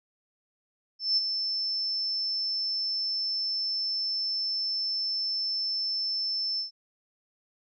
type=tone with ADSR envelope; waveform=sine; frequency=5300 Hz; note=E8; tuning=9 cents sharp; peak=-20 dBFS; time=0.99-6.71 s; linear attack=180 ms; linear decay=26 ms; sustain=-7 dB; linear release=120 ms; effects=none